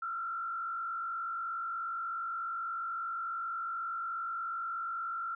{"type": "tone with frequency modulation", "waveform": "sine", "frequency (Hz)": 1357, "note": "E6", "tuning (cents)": 50, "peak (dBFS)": -34, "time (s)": [0.02, 5.35], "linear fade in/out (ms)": 5, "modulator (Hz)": 48.3, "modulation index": 0.89, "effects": []}